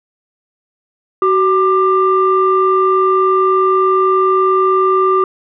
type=tone pair together; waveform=sine; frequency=377.2 / 1188.2 Hz; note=F#4 / D6; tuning=+33 / +20 cents; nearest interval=octave + minor sixth; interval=1987 cents; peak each=-11 dBFS; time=1.22-5.24 s; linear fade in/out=2 ms; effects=tanh soft clip ceiling -3 dBFS